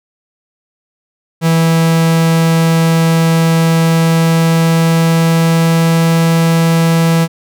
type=tone with pitch glide; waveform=45% pulse; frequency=164 to 164.95 Hz; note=E3 to E3; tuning=-9 to +1 cents; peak=-8 dBFS; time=1.41-7.28 s; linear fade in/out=50 ms; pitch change=+10 cents; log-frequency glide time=3.72-6.17 s; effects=none